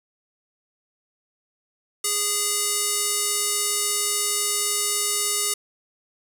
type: tone with band-pass filter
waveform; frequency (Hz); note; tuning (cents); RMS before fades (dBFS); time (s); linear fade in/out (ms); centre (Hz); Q
square; 411.8; G#4; -15; -24; 2.04-5.54; 5; 8800; 1.6
effects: none